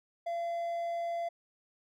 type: tone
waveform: triangle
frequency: 682 Hz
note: F5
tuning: 41 cents flat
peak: -30 dBFS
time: 0.26-1.29 s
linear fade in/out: 10 ms
effects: none

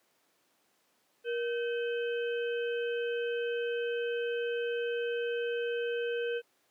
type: harmonic tone with a mistuned harmonic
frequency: 513 Hz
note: C5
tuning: 34 cents flat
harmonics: 1 / 3 / 5 / 6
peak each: -30 / -40 / -44 / -46 dBFS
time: 1.24-6.42 s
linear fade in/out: 50 ms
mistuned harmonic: 1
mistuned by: -140 cents
effects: pink hiss -71 dBFS RMS until 6.7 s + high-pass 300 Hz 12 dB/octave

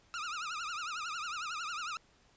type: tone with vibrato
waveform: sawtooth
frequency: 1310 Hz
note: E6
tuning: 11 cents flat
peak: -33 dBFS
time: 0.14-1.97 s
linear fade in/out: 0 ms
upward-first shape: triangle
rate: 11 Hz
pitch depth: 190 cents each way
effects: pink hiss -66 dBFS RMS until 2.36 s + resampled to 16000 Hz

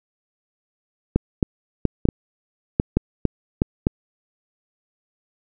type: clicks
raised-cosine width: 3 ms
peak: -3 dBFS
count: 10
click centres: 1.16 / 1.428 / 1.853 / 2.054 / 2.088 / 2.799 / 2.97 / 3.253 / 3.619 / 3.869 s
effects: none

